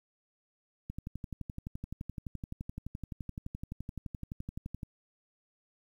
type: click train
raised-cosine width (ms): 5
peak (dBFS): -26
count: 47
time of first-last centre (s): 0.9-4.832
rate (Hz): 11.7
effects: 10-bit